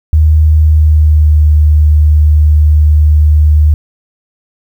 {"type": "tone with pitch glide", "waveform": "sine", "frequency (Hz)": [77.4, 75.76], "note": ["D#2", "D#2"], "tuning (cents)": [-9, -46], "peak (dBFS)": -3, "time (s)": [0.13, 3.74], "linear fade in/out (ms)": 0, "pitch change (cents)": -37, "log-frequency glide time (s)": [0.65, 1.45], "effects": ["7-bit"]}